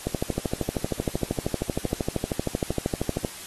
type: click train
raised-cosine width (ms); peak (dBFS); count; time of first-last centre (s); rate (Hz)
2; -11; 42; 0.07-3.248; 12.9
effects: white hiss -40 dBFS RMS until 3.46 s + AAC 32 kbps